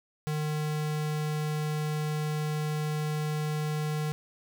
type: tone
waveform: square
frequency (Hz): 152.2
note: D#3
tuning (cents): -38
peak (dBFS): -29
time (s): 0.27-4.12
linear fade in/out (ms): 0
effects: 11-bit